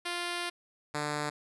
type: tone pair in turn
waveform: 5% pulse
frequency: 349.2 / 148.53 Hz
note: F4 / D3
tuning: 0 / +20 cents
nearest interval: octave + minor third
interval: 1480 cents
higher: first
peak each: -21 / -20 dBFS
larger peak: second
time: 0.05-0.5 / 0.94-1.3 s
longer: first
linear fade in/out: 10 ms
effects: resampled to 24000 Hz